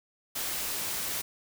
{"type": "noise", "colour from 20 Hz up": "white", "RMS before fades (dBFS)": -33, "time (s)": [0.35, 1.22], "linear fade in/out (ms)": 10, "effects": []}